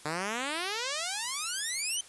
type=exponential sweep; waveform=5% pulse; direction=up; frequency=145.9 to 3136 Hz; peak=-20 dBFS; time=0.05-2.01 s; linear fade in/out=5 ms; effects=white hiss -52 dBFS RMS until 2.08 s + resampled to 24000 Hz